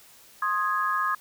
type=chord; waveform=sine; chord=Ab major; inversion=first; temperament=equal with one note detuned; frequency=1058.7 / 1244.5 / 1661.2 Hz; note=C6 / Eb6 / Ab6; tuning=+20 / 0 / 0 cents; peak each=-28 / -26 / -29 dBFS; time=0.42-1.15 s; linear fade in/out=5 ms; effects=white hiss -53 dBFS RMS until 1.2 s